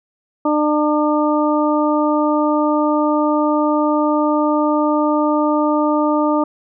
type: harmonic tone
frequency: 300 Hz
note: D4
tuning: 37 cents sharp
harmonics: 1 / 2 / 3 / 4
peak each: -16 / -19 / -21 / -22 dBFS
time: 0.45-6.44 s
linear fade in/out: 5 ms
effects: none